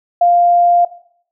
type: tone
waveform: sine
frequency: 698.5 Hz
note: F5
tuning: in tune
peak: -7 dBFS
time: 0.21-0.85 s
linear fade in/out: 5 ms
effects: noise-tail reverb RT60 0.6 s tail -17 dB re dry